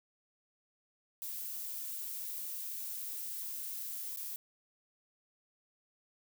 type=noise with dropouts; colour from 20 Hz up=violet; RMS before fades=-41 dBFS; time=1.22-4.36 s; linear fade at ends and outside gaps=0 ms; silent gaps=4.161-4.172 s; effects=none